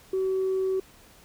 sine tone, 379.2 Hz, F#4, 43 cents sharp, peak -22 dBFS, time 0.13-0.8 s, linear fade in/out 5 ms, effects tanh soft clip ceiling -20 dBFS + pink hiss -54 dBFS RMS until 1.24 s

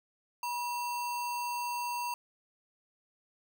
sine tone with sample-and-hold, 965 Hz, B5, 40 cents flat, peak -32 dBFS, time 0.43-2.14 s, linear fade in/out 2 ms, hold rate 3675 Hz, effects none

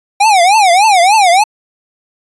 square tone with vibrato, 780 Hz, G5, 9 cents flat, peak -6 dBFS, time 0.2-1.44 s, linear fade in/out 10 ms, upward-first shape triangle, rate 3.4 Hz, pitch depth 260 cents each way, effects resampled to 24000 Hz

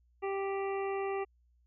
harmonic tone, 392 Hz, G4, in tune, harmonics 1 / 2 / 3 / 5 / 6 / 7, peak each -33 / -39 / -43 / -47 / -49 / -50 dBFS, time 0.22-1.25 s, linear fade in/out 20 ms, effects added 60 Hz sine -65 dBFS peak until 1.66 s

